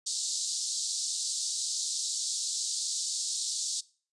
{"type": "band-pass noise", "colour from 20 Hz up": "white", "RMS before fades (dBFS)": -33, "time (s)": [0.06, 3.81], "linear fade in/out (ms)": 10, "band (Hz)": [3900, 8400], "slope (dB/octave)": 48, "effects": ["noise-tail reverb RT60 0.4 s tail -21 dB re dry", "resampled to 24000 Hz"]}